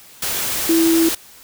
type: tone in noise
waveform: sine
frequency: 329.6 Hz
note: E4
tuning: in tune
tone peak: -12 dBFS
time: 0.69-1.09 s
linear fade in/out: 5 ms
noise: white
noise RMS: -22 dBFS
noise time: 0.22-1.15 s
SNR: +7 dB
effects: white hiss -44 dBFS RMS until 1.43 s